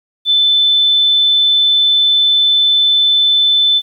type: tone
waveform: sine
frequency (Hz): 3520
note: A7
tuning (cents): 0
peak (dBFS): -8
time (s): 0.25-3.82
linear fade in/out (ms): 50
effects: 8-bit